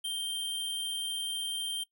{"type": "tone", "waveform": "square", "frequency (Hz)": 3158, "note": "G7", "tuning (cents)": 12, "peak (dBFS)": -32, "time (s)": [0.04, 1.84], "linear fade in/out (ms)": 10, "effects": ["noise-tail reverb RT60 0.1 s tail -20 dB re dry"]}